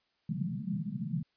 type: band-pass noise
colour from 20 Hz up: white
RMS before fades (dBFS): -35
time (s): 0.29-1.23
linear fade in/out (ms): 2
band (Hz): 130 to 220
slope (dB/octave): 96
effects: white hiss -75 dBFS RMS until 1.36 s + resampled to 11025 Hz